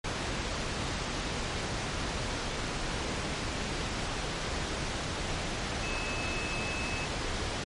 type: tone in noise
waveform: sine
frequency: 2593 Hz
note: E7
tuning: 29 cents flat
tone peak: -37 dBFS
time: 5.83-7.05 s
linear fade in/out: 5 ms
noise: pink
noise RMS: -33 dBFS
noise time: 0.04-7.64 s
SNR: -7 dB
effects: low-pass 6000 Hz 12 dB/octave + MP3 48 kbps